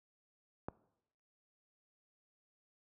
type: click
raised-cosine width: 1 ms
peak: -25 dBFS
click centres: 0.685 s
effects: noise-tail reverb RT60 0.8 s tail -20 dB re dry + high-pass 60 Hz 12 dB/octave